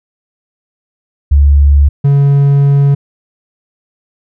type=tone pair in turn; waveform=sine / triangle; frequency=71.3 / 140.72 Hz; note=C#2 / C#3; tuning=+49 / +26 cents; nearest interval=octave; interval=1177 cents; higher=second; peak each=-3 dBFS; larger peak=neither; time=1.31-1.89 / 2.04-2.95 s; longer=second; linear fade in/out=10 ms; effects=none